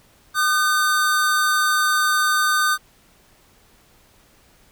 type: tone pair together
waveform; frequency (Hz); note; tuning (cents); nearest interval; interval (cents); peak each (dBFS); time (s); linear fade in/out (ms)
square; 1216 / 1524.7; D#6 / G6; -40 / -48; major third; 392; -20; 0.34-2.78; 50
effects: pink hiss -55 dBFS RMS until 4.71 s